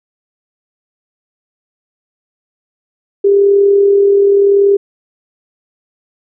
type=tone with amplitude modulation; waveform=sine; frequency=400 Hz; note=G4; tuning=35 cents sharp; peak=-4 dBFS; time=3.24-4.77 s; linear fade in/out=10 ms; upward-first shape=sine; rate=40.8 Hz; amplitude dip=35%; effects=none